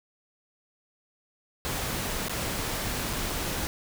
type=noise with dropouts; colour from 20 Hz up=pink; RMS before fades=-31 dBFS; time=1.65-3.67 s; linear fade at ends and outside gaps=0 ms; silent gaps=2.284-2.295 / 3.13-3.134 s; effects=none